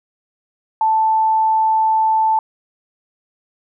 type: tone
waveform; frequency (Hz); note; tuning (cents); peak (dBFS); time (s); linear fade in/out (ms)
sine; 880; A5; 0; -12; 0.81-2.39; 2
effects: none